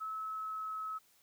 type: tone with pitch glide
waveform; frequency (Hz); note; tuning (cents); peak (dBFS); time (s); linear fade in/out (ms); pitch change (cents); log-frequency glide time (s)
sine; 1297 to 1288.8; E6 to E6; -28 to -39; -37; 0-0.99; 20; -11; 0.15-0.74
effects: white hiss -68 dBFS RMS until 1.22 s